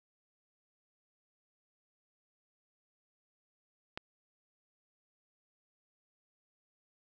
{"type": "click", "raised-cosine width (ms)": 0.3, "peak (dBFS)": -22, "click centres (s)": 3.975, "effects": []}